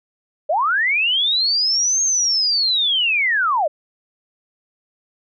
sine linear two-way sweep, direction up then down, 554.4 to 6500 to 554.4 Hz, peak -15 dBFS, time 0.49-3.68 s, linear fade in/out 10 ms, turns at 2.02 s, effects none

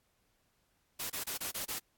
white noise bursts, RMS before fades -38 dBFS, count 6, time 0.99-1.79 s, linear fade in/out 10 ms, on 110 ms, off 28 ms, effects pink hiss -75 dBFS RMS until 1.97 s + AAC 64 kbps

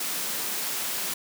white high-pass noise, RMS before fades -30 dBFS, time 0-1.14 s, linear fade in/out 5 ms, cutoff 150 Hz, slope 48 dB/octave, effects none

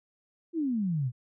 sine exponential sweep, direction down, 349.2 to 116.54 Hz, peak -26 dBFS, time 0.53-1.12 s, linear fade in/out 50 ms, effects none

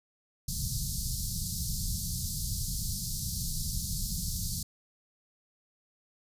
pink band-stop noise, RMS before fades -33 dBFS, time 0.48-4.63 s, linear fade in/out 5 ms, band 190 to 4300 Hz, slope 48 dB/octave, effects resampled to 32000 Hz

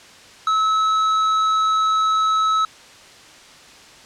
sine tone with tanh clipping, 1296 Hz, E6, 30 cents flat, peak -17 dBFS, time 0.47-2.65 s, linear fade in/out 2 ms, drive 10 dB, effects white hiss -44 dBFS RMS until 4.05 s + low-pass 6000 Hz 12 dB/octave

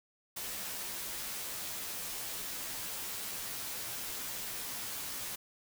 white noise with comb filter, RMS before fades -40 dBFS, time 0.36-5.36 s, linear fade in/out 10 ms, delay 13 ms, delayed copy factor -0.7, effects none

